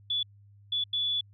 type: tone bursts at uneven times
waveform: sine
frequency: 3439 Hz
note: A7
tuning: 40 cents flat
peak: -26 dBFS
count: 3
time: 0.1-0.23 / 0.72-0.84 / 0.93-1.21 s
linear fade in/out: 5 ms
effects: added 101 Hz sine -53 dBFS peak until 1.33 s